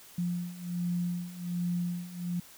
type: beating tone pair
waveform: sine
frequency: 174.61 / 175.91 Hz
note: F3 / F3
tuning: 0 / +13 cents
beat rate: 1.3 Hz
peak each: -35 / -32 dBFS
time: 0.18-2.4 s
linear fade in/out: 5 ms
effects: white hiss -53 dBFS RMS until 2.57 s